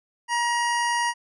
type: tone pair together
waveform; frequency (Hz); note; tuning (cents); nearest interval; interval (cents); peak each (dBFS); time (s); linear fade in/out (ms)
square; 950 / 1900; A#5 / A#6; +33 / +33; octave; 1200; -24 / -27; 0.28-1.14; 50
effects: resampled to 24000 Hz